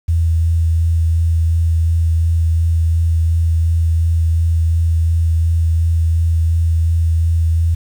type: tone with vibrato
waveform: sine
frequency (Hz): 82.41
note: E2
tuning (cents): 0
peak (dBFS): -11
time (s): 0.08-7.75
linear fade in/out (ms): 10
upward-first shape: sine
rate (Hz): 2.8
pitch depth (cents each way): 15
effects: 7-bit